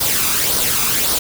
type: noise with flanger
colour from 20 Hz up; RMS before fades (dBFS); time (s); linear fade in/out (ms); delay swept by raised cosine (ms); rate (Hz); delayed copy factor
white; -17; 0-1.19; 10; 0.2 to 0.84; 1.8; +0.5
effects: none